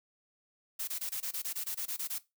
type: noise bursts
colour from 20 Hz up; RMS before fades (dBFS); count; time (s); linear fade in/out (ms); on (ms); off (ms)
blue; -36; 13; 0.79-2.185; 10; 87; 22
effects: noise-tail reverb RT60 0.2 s tail -17 dB re dry